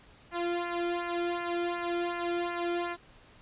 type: tone with flanger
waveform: sawtooth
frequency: 346.6 Hz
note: F4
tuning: 13 cents flat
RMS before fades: -32 dBFS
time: 0.31-2.97 s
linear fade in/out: 50 ms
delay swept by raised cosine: 0.26 to 1.09 ms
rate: 2.7 Hz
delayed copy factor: -0.8
effects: pink hiss -57 dBFS RMS until 3.41 s + resampled to 8000 Hz